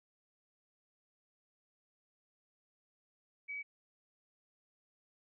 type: tone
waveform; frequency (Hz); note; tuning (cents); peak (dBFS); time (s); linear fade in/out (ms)
sine; 2275; C#7; +44; -39; 3.48-3.63; 20
effects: none